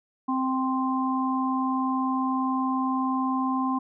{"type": "harmonic tone", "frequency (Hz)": 261.6, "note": "C4", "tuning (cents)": 0, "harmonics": [1, 3, 4], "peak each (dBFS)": [-25, -32, -28], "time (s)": [0.28, 3.79], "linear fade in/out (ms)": 10, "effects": []}